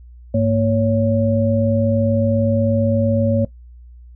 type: tone cluster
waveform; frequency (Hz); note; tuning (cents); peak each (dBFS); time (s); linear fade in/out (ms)
sine; 102.7 / 230.9 / 558; G#2 / A#3 / C#5; -19 / -16 / +11; -18; 0.34-3.45; 5
effects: noise-tail reverb RT60 0.1 s tail -18 dB re dry + added 60 Hz sine -38 dBFS peak until 4.15 s